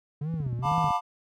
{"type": "tone with vibrato", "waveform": "triangle", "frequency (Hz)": 140, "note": "C#3", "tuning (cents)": 18, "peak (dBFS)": -26, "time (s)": [0.21, 0.89], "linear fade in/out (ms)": 5, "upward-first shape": "sine", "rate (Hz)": 2.2, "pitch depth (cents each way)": 290}
{"type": "click train", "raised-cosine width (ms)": 5, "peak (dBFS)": -22, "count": 10, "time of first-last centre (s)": [0.34, 0.906], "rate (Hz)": 15.9}
{"type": "chord", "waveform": "triangle", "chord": "B half-diminished seventh", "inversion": "second", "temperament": "just", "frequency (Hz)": [711.2, 889, 987.8, 1185.3], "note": ["F5", "A5", "B5", "D6"], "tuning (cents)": [31, 18, 0, 16], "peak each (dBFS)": -27, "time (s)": [0.62, 1.01], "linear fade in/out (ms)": 50}
{"effects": ["high-pass 80 Hz 12 dB/octave"]}